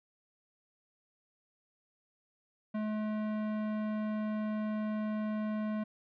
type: tone with tanh clipping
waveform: sine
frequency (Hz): 214.1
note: A3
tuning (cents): -47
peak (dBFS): -34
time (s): 2.74-5.84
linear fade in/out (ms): 10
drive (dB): 17
effects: none